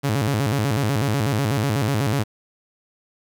sawtooth tone with vibrato, 122.3 Hz, B2, 16 cents flat, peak -15 dBFS, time 0.03-2.24 s, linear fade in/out 20 ms, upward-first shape square, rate 8.1 Hz, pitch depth 240 cents each way, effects 8-bit

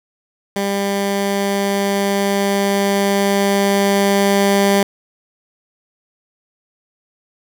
15% pulse tone with level ramp, 199 Hz, G3, 26 cents sharp, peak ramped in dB -11 to -5 dBFS, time 0.56-4.83 s, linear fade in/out 2 ms, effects none

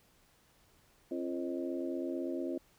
harmonic tone with a mistuned harmonic, 88.9 Hz, F2, 31 cents sharp, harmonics 3 / 4 / 5 / 6 / 7, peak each -38 / -37 / -49 / -44 / -44 dBFS, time 1.11-2.58 s, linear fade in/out 5 ms, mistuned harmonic 4, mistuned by -65 cents, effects pink hiss -67 dBFS RMS until 2.78 s

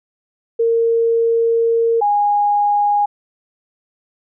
sine tone pair in turn, 460 / 822.7 Hz, A#4 / G#5, -23 / -17 cents, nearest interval minor seventh, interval 1006 cents, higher second, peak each -12 dBFS, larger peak neither, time 0.59-2.01 / 2.01-3.06 s, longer first, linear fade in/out 10 ms, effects none

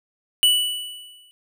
square tone with exponential decay, 2960 Hz, F#7, in tune, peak -12 dBFS, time 0.43-1.31 s, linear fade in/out 0 ms, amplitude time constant 190 ms, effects none

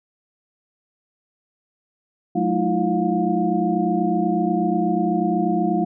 sine tone cluster, 182.3 / 214.7 / 316.1 / 344.3 / 711 Hz, F#3 / A3 / D#4 / F4 / F5, -25 / -42 / +27 / -25 / +31 cents, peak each -24 dBFS, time 2.35-5.85 s, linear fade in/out 10 ms, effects none

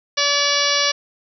harmonic tone, 574 Hz, D5, 40 cents flat, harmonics 1 / 2 / 3 / 4 / 5 / 6 / 7 / 8 / 9 / 10, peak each -25 / -25 / -25 / -25 / -25 / -25 / -25 / -25 / -25 / -25 dBFS, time 0.17-0.92 s, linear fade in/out 10 ms, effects none

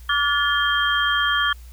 sine tone cluster, 1152 / 1423 / 1730 / 3188 Hz, D6 / F6 / A6 / G7, -34 / +32 / -30 / +28 cents, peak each -23 dBFS, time 0.09-1.53 s, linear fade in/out 5 ms, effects added 60 Hz sine -38 dBFS peak until 1.72 s + white hiss -53 dBFS RMS until 1.72 s

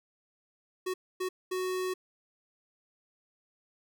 square tone bursts at uneven times, 370 Hz, F#4, in tune, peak -31 dBFS, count 3, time 0.86-0.94 / 1.2-1.29 / 1.51-1.94 s, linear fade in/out 10 ms, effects none

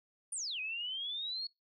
sine exponential two-way sweep, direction down then up, 9790 to 2489 to 4388 Hz, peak -36 dBFS, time 0.32-1.47 s, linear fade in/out 5 ms, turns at 0.6 s, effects noise-tail reverb RT60 0.2 s tail -24 dB re dry

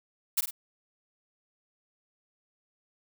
blue noise with echo, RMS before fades -25 dBFS, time 0.37-0.41 s, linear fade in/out 10 ms, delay 50 ms, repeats 2, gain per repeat -7 dB, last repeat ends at 0.51 s, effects none

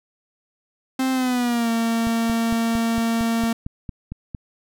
45% pulse tone with pitch glide, 261.6 to 229.1 Hz, C4 to A#3, 0 to -30 cents, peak -19 dBFS, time 0.99-3.53 s, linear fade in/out 5 ms, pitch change -230 cents, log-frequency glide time 1.12-1.7 s
click train, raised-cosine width 5 ms, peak -18 dBFS, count 11, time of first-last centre 2.07-4.348 s, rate 4.39 Hz
effects none

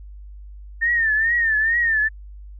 sine tone with vibrato, 1811 Hz, A6, 49 cents sharp, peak -16 dBFS, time 0.81-2.09 s, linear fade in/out 20 ms, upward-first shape triangle, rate 2.3 Hz, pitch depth 110 cents each way, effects added 50 Hz sine -36 dBFS peak until 2.59 s

